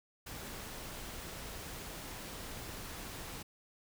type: noise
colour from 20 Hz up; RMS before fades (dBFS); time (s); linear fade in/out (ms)
pink; -45; 0.26-3.43; 10
effects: none